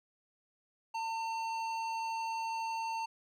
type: tone with hard clipping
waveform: sine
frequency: 903 Hz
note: A5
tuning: 45 cents sharp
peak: -36 dBFS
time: 0.94-3.06 s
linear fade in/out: 10 ms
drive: 12 dB
effects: none